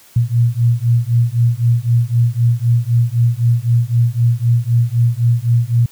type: beating tone pair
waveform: sine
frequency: 116.54 / 120.44 Hz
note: A#2 / B2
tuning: 0 / -43 cents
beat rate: 3.9 Hz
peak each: -14 dBFS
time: 0.16-5.86 s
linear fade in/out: 5 ms
effects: white hiss -46 dBFS RMS until 5.91 s